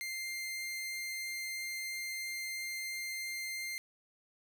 sawtooth tone, 2099 Hz, C7, 5 cents sharp, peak -34 dBFS, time 0.01-3.78 s, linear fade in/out 0 ms, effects none

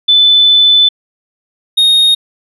sine / triangle tone pair in turn, 3507 / 3717 Hz, A7 / A#7, -6 / -6 cents, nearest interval minor second, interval 100 cents, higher second, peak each -4 dBFS, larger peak neither, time 0.08-0.89 / 1.77-2.15 s, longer first, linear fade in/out 10 ms, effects resampled to 32000 Hz

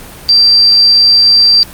sine tone, 4699 Hz, D8, in tune, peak -3 dBFS, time 0.29-1.63 s, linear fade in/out 0 ms, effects pink hiss -31 dBFS RMS until 1.73 s + Opus 32 kbps

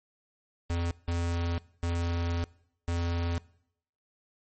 square tone bursts at uneven times, 85.4 Hz, F2, 38 cents flat, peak -28 dBFS, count 4, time 0.7-0.91 / 1.08-1.58 / 1.83-2.44 / 2.88-3.38 s, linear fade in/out 0 ms, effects noise-tail reverb RT60 0.7 s tail -22 dB re dry + MP3 32 kbps

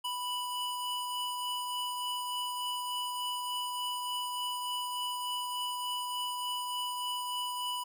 square tone pair together, 987.8 / 2960 Hz, B5 / F#7, 0 / 0 cents, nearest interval octave + perfect fifth, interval 1900 cents, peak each -36 / -38 dBFS, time 0.04-7.84 s, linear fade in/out 10 ms, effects none

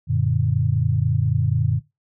sine chord, Gb augmented, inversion none, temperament equal, 92.5 / 116.54 / 146.83 Hz, Gb2 / Bb2 / D3, 0 / 0 / 0 cents, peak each -23 / -21 / -21 dBFS, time 0.07-1.81 s, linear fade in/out 50 ms, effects noise-tail reverb RT60 0.2 s tail -17 dB re dry

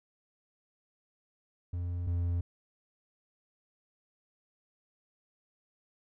triangle tone pair in turn, 87.7 / 86.79 Hz, F2 / F2, +8 / -10 cents, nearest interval unison, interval 18 cents, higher first, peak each -30 / -26 dBFS, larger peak second, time 1.73-2.07 / 2.07-2.41 s, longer neither, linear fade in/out 5 ms, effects none

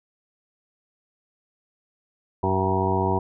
harmonic tone with a mistuned harmonic, 95 Hz, F#2, 46 cents sharp, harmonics 1 / 2 / 3 / 4 / 5 / 7 / 8 / 9 / 10, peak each -26 / -29 / -32 / -26 / -32 / -31 / -31 / -32 / -26 dBFS, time 2.43-3.19 s, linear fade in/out 5 ms, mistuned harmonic 9, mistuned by +32 cents, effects none

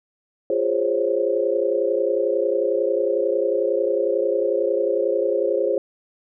sine chord, Db major seventh, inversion first, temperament equal with one note detuned, 349.2 / 409.1 / 523.3 / 554.4 Hz, F4 / Ab4 / C5 / Db5, 0 / -26 / 0 / 0 cents, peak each -26 / -23 / -22 / -25 dBFS, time 0.5-5.78 s, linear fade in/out 2 ms, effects none

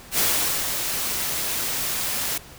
white noise with ADSR envelope, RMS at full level -20 dBFS, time 0.11-2.38 s, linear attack 76 ms, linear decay 450 ms, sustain -6 dB, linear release 5 ms, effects pink hiss -44 dBFS RMS until 2.58 s

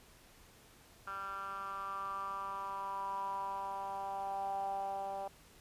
10% pulse tone with band-pass filter sweep, 196 Hz, G3, in tune, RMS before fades -40 dBFS, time 1.07-5.28 s, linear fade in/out 5 ms, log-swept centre 1400 to 700 Hz, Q 7.4, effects pink hiss -61 dBFS RMS until 5.6 s + resampled to 32000 Hz

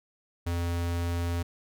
square tone, 85.9 Hz, F2, 28 cents flat, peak -28 dBFS, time 0.46-1.43 s, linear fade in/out 10 ms, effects none

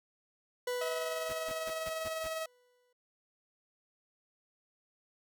40% pulse tone with exponential decay, 493.9 Hz, B4, in tune, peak -31 dBFS, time 0.67-2.93 s, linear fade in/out 5 ms, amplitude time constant 490 ms
sawtooth tone with tremolo, 642 Hz, E5, 46 cents flat, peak -30 dBFS, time 0.81-2.46 s, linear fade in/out 5 ms, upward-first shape sine, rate 20 Hz, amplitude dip 35%
pink noise bursts, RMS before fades -46 dBFS, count 6, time 1.29-2.274 s, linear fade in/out 5 ms, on 39 ms, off 150 ms
effects none

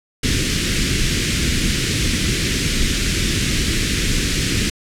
pink band-stop noise, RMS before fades -18 dBFS, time 0.23-4.7 s, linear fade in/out 5 ms, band 370 to 1800 Hz, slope 24 dB/octave, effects low-pass 8000 Hz 12 dB/octave

